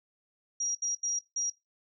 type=tone bursts at uneven times; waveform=sine; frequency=5710 Hz; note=F8; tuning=37 cents sharp; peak=-29 dBFS; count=4; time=0.6-0.75 / 0.82-0.95 / 1.03-1.19 / 1.36-1.5 s; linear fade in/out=5 ms; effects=noise-tail reverb RT60 0.2 s tail -17 dB re dry